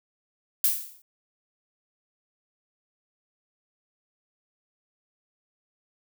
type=noise with exponential decay; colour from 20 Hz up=violet; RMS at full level=-19 dBFS; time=0.64-1.02 s; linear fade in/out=2 ms; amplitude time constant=81 ms; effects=none